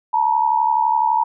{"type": "tone pair together", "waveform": "sine", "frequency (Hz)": [880, 951.9], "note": ["A5", "A#5"], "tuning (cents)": [0, 36], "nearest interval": "minor second", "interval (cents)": 136, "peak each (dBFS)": -17, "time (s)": [0.13, 1.24], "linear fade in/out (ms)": 10, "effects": []}